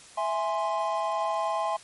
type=chord; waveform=triangle; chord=E augmented; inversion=none; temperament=equal; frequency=659.3 / 830.6 / 1046.5 Hz; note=E5 / G#5 / B#5; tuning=0 / 0 / 0 cents; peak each=-28 dBFS; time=0.17-1.77 s; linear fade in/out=10 ms; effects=white hiss -50 dBFS RMS until 1.83 s + MP3 48 kbps